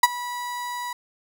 35% pulse tone with ADSR envelope, 976 Hz, B5, 21 cents flat, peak -7 dBFS, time 0.03-0.93 s, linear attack 5 ms, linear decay 31 ms, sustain -20 dB, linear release 4 ms, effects none

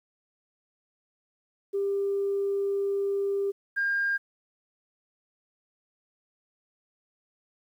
sine tone pair in turn, 397.5 / 1608 Hz, G4 / G6, +24 / +44 cents, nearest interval 2 octaves, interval 2420 cents, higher second, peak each -24 / -23 dBFS, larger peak second, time 1.73-3.52 / 3.76-4.18 s, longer first, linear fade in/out 20 ms, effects tanh soft clip ceiling -19 dBFS + 10-bit

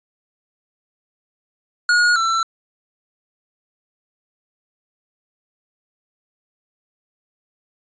square tone pair in turn, 1441 / 1339.5 Hz, F#6 / E6, -46 / +27 cents, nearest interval minor second, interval 127 cents, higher first, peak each -13 / -17 dBFS, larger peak first, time 1.89-2.16 / 2.16-2.43 s, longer neither, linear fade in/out 2 ms, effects resampled to 16000 Hz

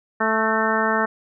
harmonic tone with a mistuned harmonic, 220 Hz, A3, in tune, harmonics 1 / 2 / 3 / 4 / 5 / 6 / 7 / 8, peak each -26 / -26 / -26 / -26 / -26 / -26 / -26 / -26 dBFS, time 0.2-1.06 s, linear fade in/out 10 ms, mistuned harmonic 8, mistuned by +42 cents, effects none

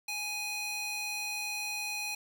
square tone with high-pass filter, 830.6 Hz, G#5, in tune, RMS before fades -36 dBFS, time 0.08-2.15 s, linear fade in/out 5 ms, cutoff 2200 Hz, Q 1.2, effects 9-bit

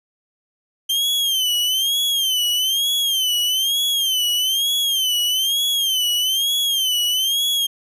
40% pulse tone with vibrato, 3136 Hz, G7, in tune, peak -16 dBFS, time 0.89-7.67 s, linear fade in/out 10 ms, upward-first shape sine, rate 1.1 Hz, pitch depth 120 cents each way, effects none

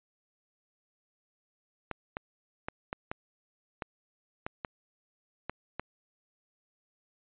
clicks, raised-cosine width 0.5 ms, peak -19 dBFS, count 10, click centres 1.913 / 2.169 / 2.685 / 2.929 / 3.115 / 3.822 / 4.465 / 4.648 / 5.496 / 5.796 s, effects resampled to 8000 Hz

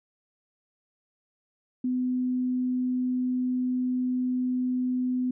sine tone, 252.2 Hz, B3, 36 cents sharp, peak -24 dBFS, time 1.84-5.31 s, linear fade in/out 5 ms, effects none

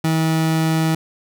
30% pulse tone, 160.4 Hz, E3, 47 cents flat, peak -13 dBFS, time 0.04-0.95 s, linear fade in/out 5 ms, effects none

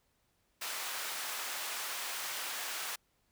pink high-pass noise, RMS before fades -39 dBFS, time 0.61-2.96 s, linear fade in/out 10 ms, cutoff 1000 Hz, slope 12 dB/octave, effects pink hiss -75 dBFS RMS until 3.31 s

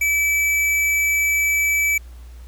square tone, 2304 Hz, D7, 34 cents flat, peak -17 dBFS, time 0.01-1.98 s, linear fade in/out 5 ms, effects added 60 Hz sine -36 dBFS peak until 2.47 s + pink hiss -53 dBFS RMS until 2.47 s

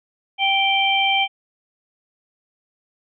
harmonic tone, 783 Hz, G5, 2 cents flat, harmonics 1 / 3 / 4, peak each -20 / -20 / -20 dBFS, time 0.38-1.28 s, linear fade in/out 50 ms, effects none

